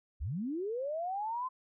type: linear sweep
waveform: sine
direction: up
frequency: 50 to 1046.5 Hz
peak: -33 dBFS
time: 0.2-1.49 s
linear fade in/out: 20 ms
effects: none